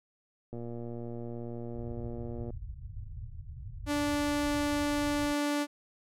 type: click train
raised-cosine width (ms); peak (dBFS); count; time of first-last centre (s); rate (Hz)
2; -28; 234; 0.53-2.505; 118
type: low-pass noise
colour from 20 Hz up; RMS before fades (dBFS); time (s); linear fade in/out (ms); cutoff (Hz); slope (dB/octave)
white; -42; 1.75-5.33; 10; 120; 48
type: tone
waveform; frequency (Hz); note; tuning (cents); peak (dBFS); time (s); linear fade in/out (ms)
sawtooth; 291.6; D4; -12; -24; 3.86-5.67; 50
effects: low-pass 12000 Hz 12 dB/octave